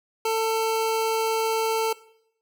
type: tone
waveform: 25% pulse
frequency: 446.1 Hz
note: A4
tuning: 24 cents sharp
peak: -18 dBFS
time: 0.25-1.93 s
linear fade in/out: 5 ms
effects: noise-tail reverb RT60 0.7 s tail -19 dB re dry